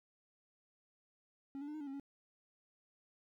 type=tone with pitch steps; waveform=triangle; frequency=275 / 288 / 299.6 / 308.9 / 286.4 / 271.4 / 279.4 Hz; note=C#4 / D4 / D4 / D#4 / D4 / C#4 / C#4; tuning=-14 / -34 / +35 / -12 / -43 / -36 / +14 cents; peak=-40 dBFS; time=1.55-1.998 s; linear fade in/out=0 ms; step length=64 ms; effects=13-bit